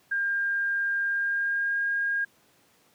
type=tone with pitch glide; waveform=sine; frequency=1604 to 1622.6 Hz; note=G6 to G#6; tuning=+39 to -41 cents; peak=-24 dBFS; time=0.11-2.25 s; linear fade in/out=10 ms; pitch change=+20 cents; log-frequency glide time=1.05-1.86 s; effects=pink hiss -62 dBFS RMS until 2.94 s + high-pass 150 Hz 12 dB/octave